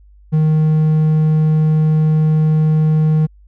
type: tone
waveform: triangle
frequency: 155.56 Hz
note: D#3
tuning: in tune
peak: -8 dBFS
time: 0.32-3.27 s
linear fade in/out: 20 ms
effects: added 50 Hz sine -42 dBFS peak until 3.47 s